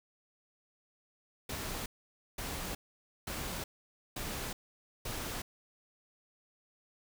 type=noise bursts; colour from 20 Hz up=pink; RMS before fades=-39 dBFS; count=5; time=1.49-5.42 s; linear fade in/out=5 ms; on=370 ms; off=520 ms; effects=none